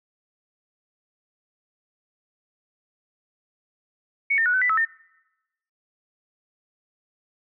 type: tone with pitch steps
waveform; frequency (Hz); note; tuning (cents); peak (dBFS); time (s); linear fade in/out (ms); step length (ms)
sine; 2226 / 1813 / 1465 / 1517 / 1984 / 1298 / 1815; C#7 / A#6 / F#6 / F#6 / B6 / E6 / A#6; +7 / -49 / -18 / +43 / +7 / -27 / -47; -18; 4.3-4.853; 10; 79
effects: noise-tail reverb RT60 1.0 s tail -24 dB re dry